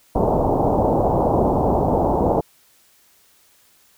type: low-pass noise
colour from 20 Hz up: white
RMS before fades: -18 dBFS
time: 0.15-2.41 s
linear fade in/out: 10 ms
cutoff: 880 Hz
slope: 48 dB/octave
effects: white hiss -56 dBFS RMS until 3.97 s